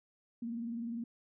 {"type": "tone with vibrato", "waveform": "sine", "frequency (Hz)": 233.1, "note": "A#3", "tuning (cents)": 0, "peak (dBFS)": -36, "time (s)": [0.42, 1.04], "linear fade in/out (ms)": 5, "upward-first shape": "square", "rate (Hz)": 20, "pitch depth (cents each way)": 54, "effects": []}